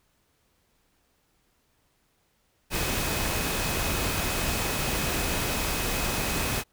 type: tone in noise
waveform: sine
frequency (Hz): 2536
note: D#7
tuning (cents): +32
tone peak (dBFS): -38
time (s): 2.7-6.64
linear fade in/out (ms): 50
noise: pink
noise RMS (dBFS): -28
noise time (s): 2.7-6.64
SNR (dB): -13
effects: pink hiss -69 dBFS RMS until 6.72 s